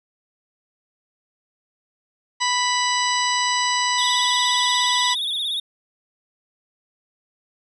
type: harmonic tone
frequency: 987.8 Hz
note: B5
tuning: in tune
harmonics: 1 / 2 / 3 / 4 / 5 / 6 / 8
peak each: -22 / -25 / -27 / -28 / -29 / -30 / -31 dBFS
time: 2.4-5.15 s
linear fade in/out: 20 ms
type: tone with vibrato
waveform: triangle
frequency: 3550 Hz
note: A7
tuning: 15 cents sharp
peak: -21 dBFS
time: 3.98-5.6 s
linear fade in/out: 5 ms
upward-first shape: sine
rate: 17 Hz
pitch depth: 100 cents each way
effects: none